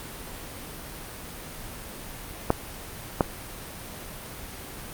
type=clicks; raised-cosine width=1 ms; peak=-4 dBFS; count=2; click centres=2.504 / 3.208 s; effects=pink hiss -39 dBFS RMS until 4.93 s + Opus 32 kbps